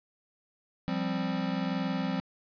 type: chord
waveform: square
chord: F suspended second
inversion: none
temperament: equal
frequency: 174.61 / 196 / 261.6 Hz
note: F3 / G3 / C4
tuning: 0 / 0 / 0 cents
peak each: -34 dBFS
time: 0.88-2.2 s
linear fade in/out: 0 ms
effects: resampled to 11025 Hz + 9-bit